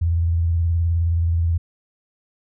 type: tone with vibrato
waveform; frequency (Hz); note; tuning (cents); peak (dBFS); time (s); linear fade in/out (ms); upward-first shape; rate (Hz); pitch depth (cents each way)
sine; 84; E2; +33; -16; 0.01-1.58; 10; sine; 19; 60
effects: none